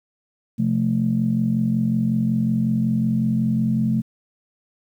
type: chord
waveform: sine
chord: F major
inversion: second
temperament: equal with one note detuned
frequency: 129.09 / 174.61 / 220 Hz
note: C3 / F3 / A3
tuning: -23 / 0 / 0 cents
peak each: -23 / -24 / -19 dBFS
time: 0.58-4.02 s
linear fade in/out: 20 ms
effects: tanh soft clip ceiling -8 dBFS + 9-bit